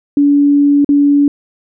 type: tone with dropouts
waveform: sine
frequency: 286.3 Hz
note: D4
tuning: 44 cents flat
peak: -6 dBFS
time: 0.17-1.28 s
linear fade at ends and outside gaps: 2 ms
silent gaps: 0.846-0.89 s
effects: none